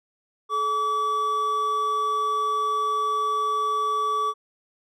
triangle tone pair together, 430 / 1148 Hz, A4 / D6, -40 / -40 cents, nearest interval octave + perfect fourth, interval 1700 cents, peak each -30 / -20 dBFS, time 0.49-4.34 s, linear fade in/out 50 ms, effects none

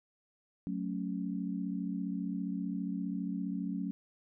sine chord, F# minor, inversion none, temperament equal, 185 / 220 / 277.2 Hz, F#3 / A3 / C#4, 0 / 0 / 0 cents, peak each -36 / -39 / -38 dBFS, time 0.67-3.91 s, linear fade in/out 0 ms, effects none

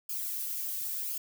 violet noise with flanger, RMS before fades -35 dBFS, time 0.09-1.18 s, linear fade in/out 5 ms, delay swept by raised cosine 0.51 to 2.81 ms, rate 0.94 Hz, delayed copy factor -0.6, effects none

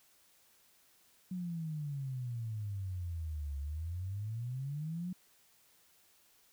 sine exponential two-way sweep, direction down then up, 185.7 to 69.3 to 185.7 Hz, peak -36 dBFS, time 1.31-5.13 s, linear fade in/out 5 ms, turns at 3.58 s, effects white hiss -67 dBFS RMS until 6.52 s

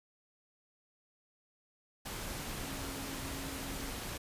sine tone in noise, 272.1 Hz, C#4, 32 cents flat, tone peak -46 dBFS, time 2.62-3.9 s, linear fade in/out 10 ms, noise pink, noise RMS -41 dBFS, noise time 2.05-4.18 s, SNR -8 dB, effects resampled to 32000 Hz

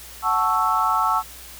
sine chord, F# minor seventh, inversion none, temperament equal, 740 / 880 / 1108.7 / 1318.5 Hz, F#5 / A5 / C#6 / E6, 0 / 0 / 0 / 0 cents, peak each -26 / -23 / -23 / -21 dBFS, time 0.22-1.23 s, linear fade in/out 50 ms, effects added 60 Hz sine -46 dBFS peak until 1.59 s + white hiss -41 dBFS RMS until 1.59 s

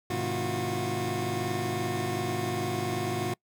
25% pulse tone cluster, 106.8 / 129.5 / 157 / 342.2 / 362.7 Hz, G#2 / C3 / D#3 / F4 / F#4, +49 / -17 / +16 / -35 / -34 cents, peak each -31 / -33 / -35 / -34 / -28 dBFS, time 0.1-3.34 s, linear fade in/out 5 ms, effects noise-tail reverb RT60 0.1 s tail -25 dB re dry

